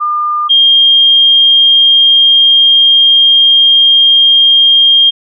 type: tone pair in turn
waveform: sine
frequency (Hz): 1205 / 3217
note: D6 / G7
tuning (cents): +44 / +44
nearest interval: octave + perfect fourth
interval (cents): 1700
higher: second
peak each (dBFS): -10 / -3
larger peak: second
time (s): 0-0.49 / 0.49-5.11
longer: second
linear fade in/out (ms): 20
effects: none